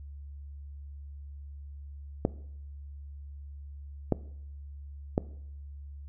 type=clicks; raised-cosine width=2 ms; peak=-10 dBFS; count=3; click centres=2.251 / 4.123 / 5.179 s; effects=noise-tail reverb RT60 0.7 s tail -19 dB re dry + added 71 Hz sine -41 dBFS peak until 6.08 s